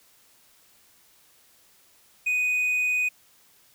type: tone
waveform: triangle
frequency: 2489 Hz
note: D#7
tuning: in tune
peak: -20 dBFS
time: 2.26-3.09 s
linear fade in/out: 10 ms
effects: white hiss -59 dBFS RMS until 3.74 s